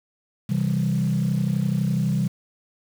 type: tone cluster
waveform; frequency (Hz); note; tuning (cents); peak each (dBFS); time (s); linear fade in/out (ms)
sine; 132.1 / 164.6 / 196.2; C3 / E3 / G3; +17 / -2 / +2; -23; 0.49-2.28; 10
effects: tanh soft clip ceiling -14 dBFS + 7-bit